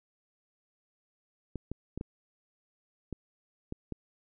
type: clicks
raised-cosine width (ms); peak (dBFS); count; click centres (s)
3; -23; 7; 1.557 / 1.716 / 1.976 / 2.011 / 3.127 / 3.724 / 3.923
effects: none